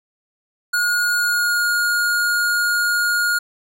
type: tone with pitch glide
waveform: square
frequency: 1441 to 1428.6 Hz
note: F#6 to F6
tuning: -46 to +39 cents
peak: -17 dBFS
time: 0.73-3.39 s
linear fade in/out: 10 ms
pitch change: -15 cents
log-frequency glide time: 1.12-1.65 s
effects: none